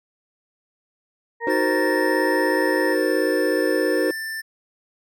harmonic tone, 466.2 Hz, A#4, in tune, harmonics 1 / 2 / 4, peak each -27 / -27 / -27 dBFS, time 1.4-2.97 s, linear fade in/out 50 ms
triangle chord, C half-diminished seventh, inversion first, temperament equal, 311.1 / 370 / 466.2 / 523.3 Hz, Eb4 / Gb4 / Bb4 / C5, 0 / 0 / 0 / 0 cents, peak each -22 dBFS, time 1.47-4.11 s, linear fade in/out 2 ms
square tone with pitch glide, 1760 to 1776.3 Hz, A6 to A6, 0 to +16 cents, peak -28 dBFS, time 1.49-4.42 s, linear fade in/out 20 ms, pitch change +16 cents, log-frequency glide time 3.9-4.15 s
effects none

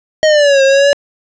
square exponential two-way sweep, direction down then up, 630 to 536 to 574 Hz, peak -7 dBFS, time 0.23-0.93 s, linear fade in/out 0 ms, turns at 0.63 s, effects resampled to 16000 Hz + 8-bit

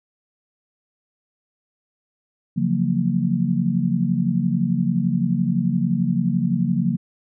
sine chord, Gb major seventh, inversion second, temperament just, 138.75 / 173.43 / 185 / 231.2 Hz, Db3 / F3 / Gb3 / Bb3, +2 / -12 / 0 / -14 cents, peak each -25 / -22 / -23 / -23 dBFS, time 2.56-6.97 s, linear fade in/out 20 ms, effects none

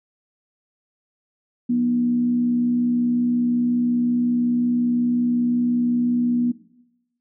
sine tone with frequency modulation, 241.9 Hz, B3, 36 cents flat, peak -17 dBFS, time 1.69-6.52 s, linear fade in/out 10 ms, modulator 65.5 Hz, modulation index 0.28, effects noise-tail reverb RT60 0.9 s tail -18 dB re dry

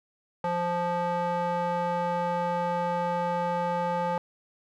square tone with band-pass filter, 174.61 Hz, F3, in tune, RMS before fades -28 dBFS, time 0.44-4.18 s, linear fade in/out 2 ms, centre 790 Hz, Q 2.3, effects none

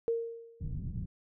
sine tone with exponential decay, 461.6 Hz, A#4, 17 cents flat, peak -25 dBFS, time 0.08-0.73 s, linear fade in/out 0 ms, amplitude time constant 140 ms
white low-pass noise, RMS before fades -37 dBFS, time 0.6-1.06 s, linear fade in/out 10 ms, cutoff 160 Hz, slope 24 dB/octave
effects none

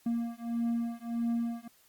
triangle beating tone pair, 232.8 / 234.4 Hz, A#3 / A#3, -2 / +10 cents, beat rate 1.6 Hz, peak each -31 dBFS, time 0.06-1.68 s, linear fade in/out 5 ms, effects white hiss -64 dBFS RMS until 1.88 s + Opus 48 kbps

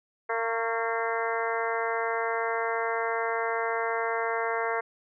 harmonic tone with a mistuned harmonic, 228.7 Hz, A#3, 33 cents flat, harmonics 2 / 3 / 4 / 5 / 6 / 7 / 8 / 9, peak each -31 / -33 / -34 / -35 / -36 / -36 / -37 / -38 dBFS, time 0.29-4.81 s, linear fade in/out 10 ms, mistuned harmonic 5, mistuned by -39 cents, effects none

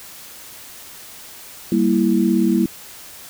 sine chord, E diminished, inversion first, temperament equal, 196 / 233.1 / 329.6 Hz, G3 / Bb3 / E4, 0 / 0 / 0 cents, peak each -18 dBFS, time 1.72-2.66 s, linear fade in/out 2 ms, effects white hiss -39 dBFS RMS until 3.29 s

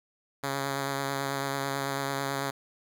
5% pulse tone with vibrato, 138.1 Hz, C#3, 6 cents flat, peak -18 dBFS, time 0.43-2.51 s, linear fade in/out 10 ms, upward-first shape sine, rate 9.1 Hz, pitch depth 18 cents each way, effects none

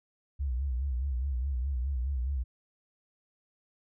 sine tone with vibrato, 65.41 Hz, C2, in tune, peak -28 dBFS, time 0.39-2.44 s, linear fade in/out 20 ms, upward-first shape sine, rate 4.8 Hz, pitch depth 140 cents each way, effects none

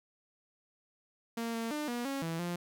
sawtooth tone with pitch steps, 230.8 / 228.4 / 299.6 / 240.5 / 274.4 / 164.7 / 174.4 Hz, A#3 / A#3 / D4 / B3 / C#4 / E3 / F3, -17 / -35 / +35 / -46 / -17 / -1 / -2 cents, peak -30 dBFS, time 1.37-2.56 s, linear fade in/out 5 ms, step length 170 ms, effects none

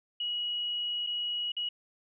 sine tone with dropouts, 2910 Hz, F#7, 29 cents flat, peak -30 dBFS, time 0.2-1.69 s, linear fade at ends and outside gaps 5 ms, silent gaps 1.066-1.07 / 1.52-1.566 s, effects none

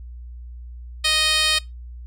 10% pulse tone with band-pass filter, 622.3 Hz, D#5, in tune, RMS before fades -19 dBFS, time 1.04-1.59 s, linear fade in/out 10 ms, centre 5100 Hz, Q 1.4, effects noise-tail reverb RT60 0.2 s tail -22 dB re dry + added 60 Hz sine -34 dBFS peak until 2.06 s

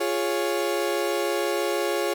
35% pulse chord, Db major, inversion first, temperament equal, 349.2 / 415.3 / 554.4 Hz, F4 / Ab4 / Db5, 0 / 0 / 0 cents, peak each -26 dBFS, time 0-2.14 s, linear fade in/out 10 ms, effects none

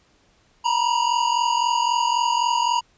square tone pair together, 932.3 / 976.1 Hz, A#5 / B5, 0 / -21 cents, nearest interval minor second, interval 79 cents, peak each -22 dBFS, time 0.64-2.81 s, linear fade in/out 20 ms, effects pink hiss -60 dBFS RMS until 2.97 s + resampled to 16000 Hz

